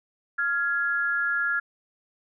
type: tone pair together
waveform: sine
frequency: 1396.9 / 1675.2 Hz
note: F6 / G#6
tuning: 0 / +15 cents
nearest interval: minor third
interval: 315 cents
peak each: -25 / -26 dBFS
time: 0.38-1.6 s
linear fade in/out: 10 ms
effects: none